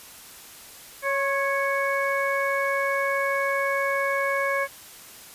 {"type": "harmonic tone with a mistuned harmonic", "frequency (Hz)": 554.4, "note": "C#5", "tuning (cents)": 0, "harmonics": [1, 2, 3, 4], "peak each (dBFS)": [-26, -28, -28, -29], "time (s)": [1.02, 4.68], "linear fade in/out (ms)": 50, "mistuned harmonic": 2, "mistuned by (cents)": -31, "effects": ["white hiss -45 dBFS RMS until 5.34 s", "resampled to 32000 Hz"]}